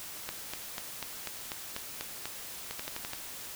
two click trains, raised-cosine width 0.2 ms, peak -18 / -19 dBFS, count 9 / 6, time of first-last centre 0.29-2.256 / 2.71-3.134 s, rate 4.07 / 11.8 Hz, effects white hiss -43 dBFS RMS until 3.55 s

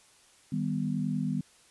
sine chord, Eb augmented, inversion none, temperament equal with one note detuned, 155.56 / 197.59 / 246.9 Hz, Eb3 / G3 / B3, 0 / +14 / 0 cents, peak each -32 dBFS, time 0.52-1.41 s, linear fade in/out 5 ms, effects white hiss -60 dBFS RMS until 1.7 s + resampled to 24000 Hz

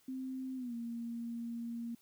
sine tone with pitch glide, 260.7 to 233.6 Hz, C4 to A#3, -6 to +4 cents, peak -38 dBFS, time 0.08-1.95 s, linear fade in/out 5 ms, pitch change -190 cents, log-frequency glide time 0.56-0.74 s, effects white hiss -69 dBFS RMS until 2.01 s

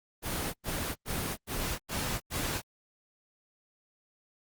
pink noise bursts, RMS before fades -33 dBFS, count 6, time 0.22-2.62 s, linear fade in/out 50 ms, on 320 ms, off 96 ms, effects Opus 24 kbps

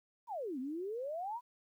sine exponential two-way sweep, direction down then up, 1009 to 246.9 to 1009 Hz, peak -37 dBFS, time 0.27-1.41 s, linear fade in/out 50 ms, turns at 0.59 s, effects 12-bit

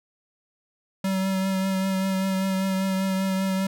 square tone with vibrato, 191 Hz, G3, 45 cents flat, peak -23 dBFS, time 1.04-3.67 s, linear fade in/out 5 ms, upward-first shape triangle, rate 5.1 Hz, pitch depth 22 cents each way, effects none

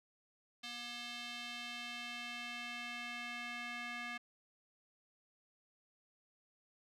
square tone with band-pass filter sweep, 240 Hz, B3, 49 cents flat, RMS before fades -45 dBFS, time 0.63-4.18 s, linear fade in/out 10 ms, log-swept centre 3500 to 2100 Hz, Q 1.9, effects none

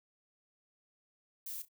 violet noise with echo, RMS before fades -42 dBFS, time 1.46-1.62 s, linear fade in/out 5 ms, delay 33 ms, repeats 2, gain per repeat -14 dB, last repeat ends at 1.686 s, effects none

